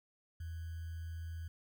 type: tone with sample-and-hold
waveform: sine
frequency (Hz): 82.41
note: E2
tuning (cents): 0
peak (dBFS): -40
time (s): 0.4-1.48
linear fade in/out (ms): 5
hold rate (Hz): 1575
effects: none